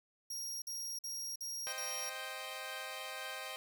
sawtooth tone bursts, 5620 Hz, F8, 10 cents sharp, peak -37 dBFS, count 5, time 0.3-2.096 s, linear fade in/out 5 ms, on 320 ms, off 49 ms
10% pulse chord, C minor, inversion none, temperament equal, 523.3 / 622.3 / 784 Hz, C5 / Eb5 / G5, 0 / 0 / 0 cents, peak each -38 dBFS, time 1.67-3.56 s, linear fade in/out 0 ms
effects none

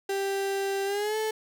35% pulse tone with pitch glide, 392.7 to 435.7 Hz, G4 to A4, +3 to -17 cents, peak -25 dBFS, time 0.09-1.31 s, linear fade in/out 5 ms, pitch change +180 cents, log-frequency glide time 0.85-1.17 s, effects none

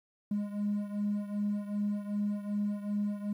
triangle beating tone pair, 205.2 / 207.8 Hz, G#3 / G#3, -21 / +1 cents, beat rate 2.6 Hz, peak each -29 / -33 dBFS, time 0.31-3.33 s, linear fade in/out 5 ms, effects tanh soft clip ceiling -24 dBFS + 11-bit

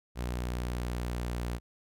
sawtooth tone with pitch glide, 60.9 to 59.78 Hz, B1 to A#1, -24 to +44 cents, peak -28 dBFS, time 0.15-1.6 s, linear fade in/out 50 ms, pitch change -32 cents, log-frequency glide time 0.35-1.47 s, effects none

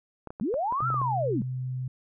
clicks, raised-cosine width 1 ms, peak -24 dBFS, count 9, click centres 0.273 / 0.305 / 0.399 / 0.541 / 0.724 / 0.805 / 0.903 / 0.943 / 1.016 s
sine linear two-way sweep, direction up then down, 174.61 to 1387 to 174.61 Hz, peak -25 dBFS, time 0.41-1.42 s, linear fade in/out 2 ms, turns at 0.88 s
sine tone, 128.1 Hz, C3, 36 cents flat, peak -29 dBFS, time 0.82-1.88 s, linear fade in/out 5 ms
effects none

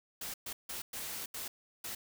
white noise bursts at uneven times, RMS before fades -41 dBFS, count 6, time 0.21-0.34 / 0.46-0.53 / 0.69-0.82 / 0.93-1.26 / 1.34-1.48 / 1.84-1.95 s, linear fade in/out 5 ms, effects none

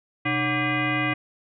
sine tone with frequency modulation, 1166 Hz, D6, 13 cents flat, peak -21 dBFS, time 0.25-1.14 s, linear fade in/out 10 ms, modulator 431 Hz, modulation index 3.2, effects none

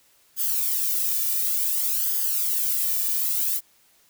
violet noise with flanger, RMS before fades -24 dBFS, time 0.36-3.61 s, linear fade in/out 50 ms, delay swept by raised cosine 0.61 to 1.71 ms, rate 0.56 Hz, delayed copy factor +0.75, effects white hiss -60 dBFS RMS until 4.09 s

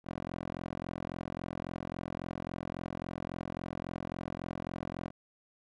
10% pulse tone with band-pass filter, 43.65 Hz, F1, in tune, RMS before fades -40 dBFS, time 0.04-5.12 s, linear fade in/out 50 ms, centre 530 Hz, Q 0.52, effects none

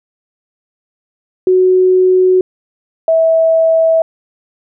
sine tone pair in turn, 370 / 650.8 Hz, F#4 / E5, 0 / -22 cents, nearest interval minor seventh, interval 978 cents, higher second, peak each -6 / -7 dBFS, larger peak first, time 1.47-2.41 / 3.08-4.02 s, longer neither, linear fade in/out 2 ms, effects none

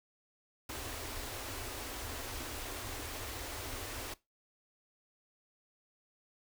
pink band-stop noise, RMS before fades -42 dBFS, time 0.69-4.14 s, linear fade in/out 5 ms, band 120 to 240 Hz, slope 96 dB/octave, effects noise-tail reverb RT60 0.2 s tail -19 dB re dry

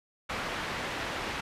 white low-pass noise, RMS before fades -35 dBFS, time 0.29-1.41 s, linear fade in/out 10 ms, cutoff 2200 Hz, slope 12 dB/octave, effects resampled to 32000 Hz

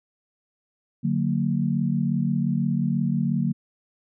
sine chord, D augmented, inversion none, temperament just, 146.83 / 183.54 / 229.4 Hz, D3 / F#3 / A#3, 0 / -14 / -28 cents, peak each -25 dBFS, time 1.03-3.53 s, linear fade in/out 20 ms, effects none

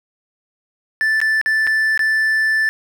triangle tone with dropouts, 1760 Hz, A6, in tune, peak -12 dBFS, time 1.01-2.69 s, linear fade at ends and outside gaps 0 ms, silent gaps 1.203-1.215 / 1.414-1.46 / 1.668-1.673 / 1.976-1.993 s, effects none

